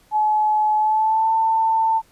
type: tone with pitch glide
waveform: sine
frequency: 854 to 892.8 Hz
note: G#5 to A5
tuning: +48 to +25 cents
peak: -15 dBFS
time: 0.11-2.02 s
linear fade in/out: 50 ms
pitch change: +77 cents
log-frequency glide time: 0.77-1.31 s
effects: pink hiss -56 dBFS RMS until 2.11 s + resampled to 32000 Hz